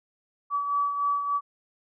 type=beating tone pair; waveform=sine; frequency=1145 / 1148.4 Hz; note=D6 / D6; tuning=-44 / -39 cents; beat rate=3.4 Hz; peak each=-24 / -33 dBFS; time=0.5-1.41 s; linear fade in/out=50 ms; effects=none